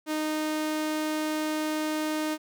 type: tone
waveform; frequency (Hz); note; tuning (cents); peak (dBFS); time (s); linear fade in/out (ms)
sawtooth; 308.6; D#4; -14; -23; 0.06-2.38; 50
effects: none